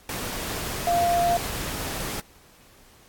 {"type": "tone in noise", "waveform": "sine", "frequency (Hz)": 694, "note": "F5", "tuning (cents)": -11, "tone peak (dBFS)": -19, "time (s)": [0.87, 1.37], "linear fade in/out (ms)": 2, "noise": "pink", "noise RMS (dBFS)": -31, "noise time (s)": [0.09, 2.2], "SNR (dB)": 9, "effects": ["pink hiss -54 dBFS RMS until 3.08 s", "AAC 64 kbps"]}